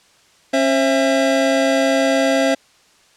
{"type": "tone cluster", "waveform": "square", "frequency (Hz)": [271.9, 534, 664], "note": ["C#4", "C5", "E5"], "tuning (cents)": [-33, 35, 12], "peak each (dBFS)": -19, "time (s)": [0.53, 2.55], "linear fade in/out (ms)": 10, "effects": ["white hiss -53 dBFS RMS until 3.16 s", "low-pass 7000 Hz 12 dB/octave"]}